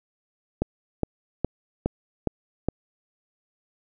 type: click train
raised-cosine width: 2 ms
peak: -9 dBFS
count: 6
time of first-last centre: 0.62-2.686 s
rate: 2.42 Hz
effects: none